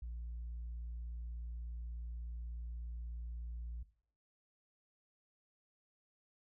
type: tone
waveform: sine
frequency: 58.27 Hz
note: A#1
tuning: in tune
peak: -40 dBFS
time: 0.02-3.83 s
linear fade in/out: 5 ms
effects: noise-tail reverb RT60 0.5 s tail -17 dB re dry + tanh soft clip ceiling -39 dBFS